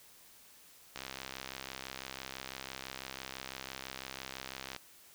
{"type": "click train", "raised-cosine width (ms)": 0.2, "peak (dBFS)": -23, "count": 252, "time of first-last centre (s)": [0.96, 4.763], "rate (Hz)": 66, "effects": ["white hiss -59 dBFS RMS until 5.14 s"]}